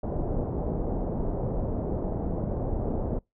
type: low-pass noise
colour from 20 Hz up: pink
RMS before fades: -29 dBFS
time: 0.03-3.19 s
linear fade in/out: 5 ms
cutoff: 690 Hz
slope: 24 dB/octave
effects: noise-tail reverb RT60 0.2 s tail -26 dB re dry